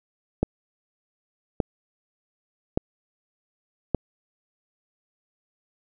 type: click train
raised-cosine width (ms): 2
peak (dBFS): -7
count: 4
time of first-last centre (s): 0.43-3.947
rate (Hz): 0.853
effects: none